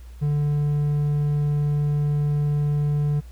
triangle tone, 146.83 Hz, D3, in tune, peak -17 dBFS, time 0.21-3.21 s, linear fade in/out 20 ms, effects added 60 Hz sine -38 dBFS peak until 3.31 s + pink hiss -56 dBFS RMS until 3.31 s

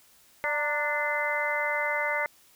harmonic tone with a mistuned harmonic, 293.7 Hz, D4, in tune, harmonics 2 / 3 / 4 / 5 / 6 / 7, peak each -32 / -33 / -37 / -34 / -35 / -29 dBFS, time 0.44-2.26 s, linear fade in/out 0 ms, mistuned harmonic 3, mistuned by +58 cents, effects white hiss -59 dBFS RMS until 2.55 s

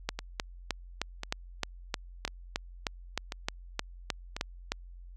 two click trains, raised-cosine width 0.2 ms, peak -12 / -18 dBFS, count 16 / 5, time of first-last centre 0.09-4.72 / 0.19-4.365 s, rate 3.24 / 0.958 Hz, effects added 44 Hz sine -45 dBFS peak until 5.16 s

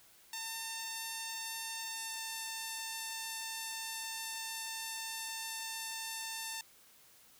5% pulse tone with pitch glide, 902 to 896.8 Hz, A5 to A5, +43 to +33 cents, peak -27 dBFS, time 0.33-6.61 s, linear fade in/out 2 ms, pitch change -10 cents, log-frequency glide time 1.9-2.19 s, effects white hiss -62 dBFS RMS until 7.39 s

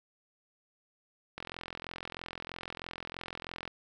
click train, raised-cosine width 0.3 ms, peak -23 dBFS, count 100, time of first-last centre 1.38-3.677 s, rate 43.1 Hz, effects none

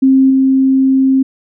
sine tone with level steps, 265.8 Hz, C4, 27 cents sharp, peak -5 / -7 dBFS, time 0.02-1.23 s, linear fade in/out 10 ms, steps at 0.3 s, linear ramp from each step 5 ms, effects none

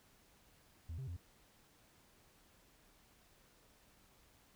sine tone with pitch steps, 82.5 / 132.6 / 87.2 Hz, E2 / C3 / F2, +2 / +23 / -2 cents, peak -39 dBFS, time 0.89-1.166 s, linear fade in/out 5 ms, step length 92 ms, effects tanh soft clip ceiling -41 dBFS + pink hiss -68 dBFS RMS until 4.55 s

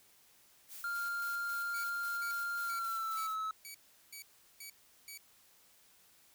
blue noise with tremolo, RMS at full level -48 dBFS, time 0.68-3.37 s, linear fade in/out 50 ms, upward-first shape square, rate 3.7 Hz, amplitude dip 40%
triangle tone with pitch glide, 1396.9 to 1295.8 Hz, F6 to E6, 0 to -30 cents, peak -33 dBFS, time 0.84-3.51 s, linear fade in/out 2 ms, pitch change -130 cents, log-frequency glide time 2.61-3.3 s
10% pulse tone bursts, 2274 Hz, C#7, 44 cents sharp, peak -37 dBFS, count 8, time 1.74-5.176 s, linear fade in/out 2 ms, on 97 ms, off 380 ms
effects white hiss -65 dBFS RMS until 6.34 s

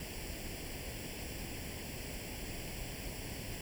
pink noise with comb filter, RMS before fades -43 dBFS, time 0-3.61 s, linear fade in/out 2 ms, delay 0.39 ms, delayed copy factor +0.75, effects none

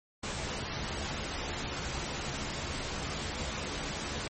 pink noise with comb filter, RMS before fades -36 dBFS, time 0.23-4.28 s, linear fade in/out 5 ms, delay 14 ms, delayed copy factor +0.5, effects MP3 32 kbps

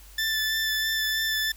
20% pulse tone with vibrato, 1760 Hz, A6, in tune, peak -19 dBFS, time 0.18-1.52 s, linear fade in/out 5 ms, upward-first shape sine, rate 3.1 Hz, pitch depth 14 cents each way, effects added 50 Hz sine -47 dBFS peak until 1.56 s + white hiss -52 dBFS RMS until 1.56 s

